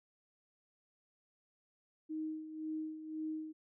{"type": "tone with tremolo", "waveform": "sine", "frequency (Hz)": 312.9, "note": "D#4", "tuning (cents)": 10, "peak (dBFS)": -36, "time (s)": [2.09, 3.53], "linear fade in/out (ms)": 20, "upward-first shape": "sine", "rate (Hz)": 1.9, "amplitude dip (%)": 65, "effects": []}